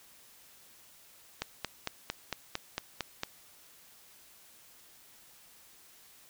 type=click train; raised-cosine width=0.2 ms; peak=-15 dBFS; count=9; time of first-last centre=1.42-3.234 s; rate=4.41 Hz; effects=white hiss -58 dBFS RMS until 6.29 s